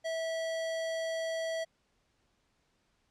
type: tone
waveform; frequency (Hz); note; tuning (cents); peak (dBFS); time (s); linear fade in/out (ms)
square; 652; E5; -19; -33; 0.04-1.65; 20
effects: pink hiss -74 dBFS RMS until 3.1 s + low-pass 7000 Hz 12 dB/octave